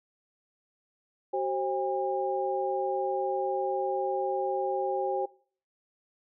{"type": "tone cluster", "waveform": "sine", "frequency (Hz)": [379.9, 532, 808], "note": ["F#4", "C5", "G#5"], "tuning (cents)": [46, 29, -48], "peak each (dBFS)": -31, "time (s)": [1.33, 5.26], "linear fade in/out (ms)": 10, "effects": ["noise-tail reverb RT60 0.5 s tail -23 dB re dry"]}